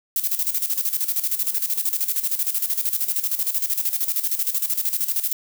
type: noise with tremolo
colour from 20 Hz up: violet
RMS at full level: -21 dBFS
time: 0.16-5.33 s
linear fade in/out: 2 ms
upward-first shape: square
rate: 13 Hz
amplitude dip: 70%
effects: none